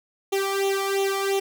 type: tone with flanger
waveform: sawtooth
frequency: 392 Hz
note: G4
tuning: in tune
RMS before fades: -24 dBFS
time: 0.32-1.4 s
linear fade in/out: 10 ms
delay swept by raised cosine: 0.3 to 0.93 ms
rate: 2.9 Hz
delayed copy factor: +0.9
effects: none